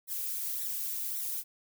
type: noise with flanger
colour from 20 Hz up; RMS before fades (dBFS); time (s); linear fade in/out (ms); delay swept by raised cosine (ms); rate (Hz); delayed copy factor
violet; -35; 0.07-1.44; 50; 0.51 to 2.71; 1.8; +0.95
effects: none